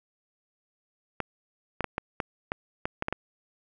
clicks, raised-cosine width 0.5 ms, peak -13 dBFS, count 10, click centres 1.203 / 1.807 / 1.843 / 1.981 / 2.202 / 2.519 / 2.855 / 3.024 / 3.084 / 3.126 s, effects none

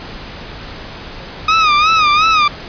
sawtooth tone with vibrato, 1244.5 Hz, D#6, in tune, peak -5 dBFS, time 1.48-2.48 s, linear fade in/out 5 ms, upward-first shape sine, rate 2.8 Hz, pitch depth 96 cents each way, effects pink hiss -30 dBFS RMS until 2.68 s + resampled to 11025 Hz

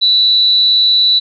sine tone with amplitude modulation, 3951 Hz, B7, in tune, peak -5 dBFS, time 0.01-1.2 s, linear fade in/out 20 ms, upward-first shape sine, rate 237 Hz, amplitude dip 50%, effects none

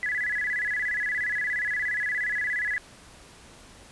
sine tone with vibrato, 1832 Hz, A#6, 31 cents flat, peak -25 dBFS, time 0.03-2.78 s, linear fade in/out 0 ms, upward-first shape square, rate 17 Hz, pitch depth 140 cents each way, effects pink hiss -50 dBFS RMS until 3.91 s + resampled to 24000 Hz

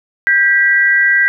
sine tone pair together, 1591 / 1952.3 Hz, G6 / B6, +25 / -20 cents, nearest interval major third, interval 355 cents, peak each -11 dBFS, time 0.27-1.28 s, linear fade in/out 0 ms, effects none

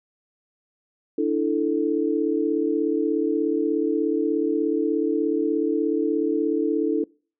sine chord, D suspended second, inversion none, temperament just, 293.7 / 330.4 / 440.5 Hz, D4 / E4 / A4, 0 / +4 / +2 cents, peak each -24 dBFS, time 1.18-7.04 s, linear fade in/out 5 ms, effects noise-tail reverb RT60 0.4 s tail -25 dB re dry

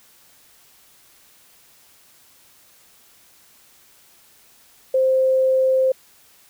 sine tone, 523.3 Hz, C5, in tune, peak -14 dBFS, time 4.94-5.92 s, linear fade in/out 5 ms, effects white hiss -53 dBFS RMS until 6.49 s

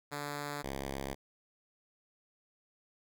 5% pulse tone pair in turn, 145.3 / 68.12 Hz, D3 / C#2, -18 / -30 cents, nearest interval octave + minor second, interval 1312 cents, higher first, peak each -26 dBFS, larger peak neither, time 0.11-0.63 / 0.63-1.15 s, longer neither, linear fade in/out 20 ms, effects none

